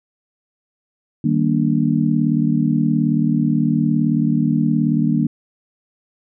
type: chord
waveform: sine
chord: Eb major seventh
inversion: none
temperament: just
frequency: 155.56 / 194.45 / 233.3 / 291.7 Hz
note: Eb3 / G3 / Bb3 / D4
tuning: 0 / -14 / +2 / -12 cents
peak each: -19 / -22 / -18 / -21 dBFS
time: 1.24-5.27 s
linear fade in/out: 5 ms
effects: none